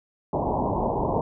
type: low-pass noise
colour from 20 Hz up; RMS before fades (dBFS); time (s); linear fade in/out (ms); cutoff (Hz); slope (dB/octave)
white; -25; 0.33-1.21; 2; 1000; 96
effects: none